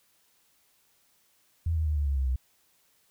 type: tone with pitch steps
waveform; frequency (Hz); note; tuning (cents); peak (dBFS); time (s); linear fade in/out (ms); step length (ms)
sine; 82.6 / 79.1 / 75.74 / 72.53 / 69.46 / 66.51 / 63.69; E2 / D#2 / D#2 / D2 / C#2 / C2 / C2; +4 / +29 / -46 / -21 / +4 / +29 / -46; -24; 1.66-2.36; 5; 100
effects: white hiss -67 dBFS RMS until 3.1 s